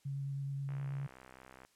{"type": "tone with vibrato", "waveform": "sine", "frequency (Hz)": 138.59, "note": "C#3", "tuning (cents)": 0, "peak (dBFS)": -36, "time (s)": [0.05, 1.07], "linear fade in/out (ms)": 10, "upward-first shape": "square", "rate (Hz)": 9.4, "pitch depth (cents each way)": 9}
{"type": "click train", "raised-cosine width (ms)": 0.5, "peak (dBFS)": -38, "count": 63, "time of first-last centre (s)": [0.69, 1.65], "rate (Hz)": 64.6}
{"effects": ["white hiss -71 dBFS RMS until 1.75 s", "low-pass 10000 Hz 12 dB/octave"]}